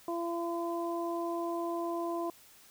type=harmonic tone; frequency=339.9 Hz; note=F4; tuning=47 cents flat; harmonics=1 / 2 / 3; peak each=-34 / -37 / -39 dBFS; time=0.08-2.3 s; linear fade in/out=2 ms; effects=white hiss -58 dBFS RMS until 2.7 s